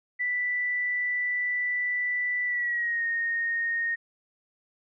sine tone with pitch glide, 1975.5 to 1853.9 Hz, B6 to A#6, 0 to -10 cents, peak -25 dBFS, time 0.19-3.96 s, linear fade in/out 20 ms, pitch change -110 cents, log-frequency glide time 2.45-3.04 s, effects none

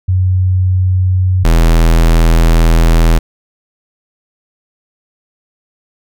sine / square tone pair in turn, 92.5 / 41.2 Hz, F#2 / E1, 0 / 0 cents, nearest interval octave + major second, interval 1400 cents, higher first, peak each -8 / -6 dBFS, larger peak second, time 0.08-1.44 / 1.44-3.19 s, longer second, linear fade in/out 10 ms, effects none

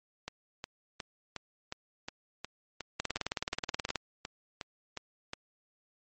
two click trains, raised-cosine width 0.2 ms, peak -14 / -20 dBFS, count 19 / 15, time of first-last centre 3-3.957 / 0.28-5.334 s, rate 18.8 / 2.77 Hz, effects MP3 32 kbps

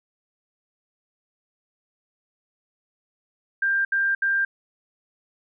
sine tone bursts, 1589 Hz, G6, 23 cents sharp, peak -19 dBFS, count 3, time 3.62-4.45 s, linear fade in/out 5 ms, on 230 ms, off 70 ms, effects none

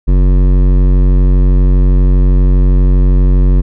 sine tone with hard clipping, 46.25 Hz, F#1, in tune, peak -7 dBFS, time 0.07-3.62 s, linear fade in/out 20 ms, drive 14 dB, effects none

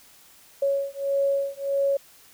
sine beating tone pair, 554.4 / 556 Hz, C#5 / C#5, 0 / +5 cents, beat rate 1.6 Hz, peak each -25 dBFS, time 0.62-1.97 s, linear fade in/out 5 ms, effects white hiss -53 dBFS RMS until 2.33 s

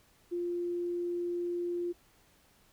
sine tone, 349.2 Hz, F4, in tune, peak -31 dBFS, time 0.31-1.93 s, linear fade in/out 20 ms, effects pink hiss -65 dBFS RMS until 2.72 s

